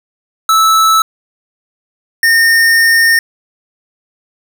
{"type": "tone pair in turn", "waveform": "square", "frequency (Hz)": [1310, 1828.1], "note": ["E6", "A#6"], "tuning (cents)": [-11, -34], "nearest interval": "tritone", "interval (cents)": 577, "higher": "second", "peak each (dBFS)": -7, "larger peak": "neither", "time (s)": [[0.49, 1.02], [2.23, 3.19]], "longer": "second", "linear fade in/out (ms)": 2, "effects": []}